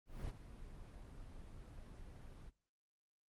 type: noise with ADSR envelope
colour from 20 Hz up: brown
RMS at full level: -42 dBFS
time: 0.06-2.51 s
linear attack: 230 ms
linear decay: 24 ms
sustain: -11 dB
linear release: 34 ms
effects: noise-tail reverb RT60 0.4 s tail -23 dB re dry + Opus 24 kbps